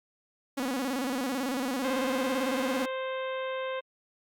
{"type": "tone with vibrato", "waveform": "sawtooth", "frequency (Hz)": 261.1, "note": "C4", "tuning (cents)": -3, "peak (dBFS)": -25, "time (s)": [0.57, 2.86], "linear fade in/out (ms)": 10, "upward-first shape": "square", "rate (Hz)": 18, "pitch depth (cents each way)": 99}
{"type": "harmonic tone", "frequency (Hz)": 523.3, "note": "C5", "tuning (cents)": 0, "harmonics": [1, 2, 3, 4, 5, 6, 7], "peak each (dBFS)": [-32, -38, -42, -44, -46, -48, -49], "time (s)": [1.83, 3.81], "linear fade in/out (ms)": 20}
{"effects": ["Opus 48 kbps"]}